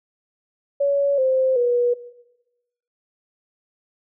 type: tone with pitch steps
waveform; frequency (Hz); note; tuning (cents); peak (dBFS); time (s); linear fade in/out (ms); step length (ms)
sine; 563 / 522.3 / 484.5; C#5 / C5 / B4; +27 / -3 / -33; -16; 0.8-1.94; 10; 380
effects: noise-tail reverb RT60 1.0 s tail -17 dB re dry